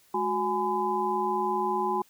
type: tone cluster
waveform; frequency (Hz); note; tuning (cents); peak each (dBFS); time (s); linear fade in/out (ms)
sine; 211.2 / 367.8 / 835 / 1010; G#3 / F#4 / G#5 / B5; +29 / -10 / +9 / +39; -36 / -30 / -29 / -29; 0.14-2.02; 5
effects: white hiss -61 dBFS RMS until 2.09 s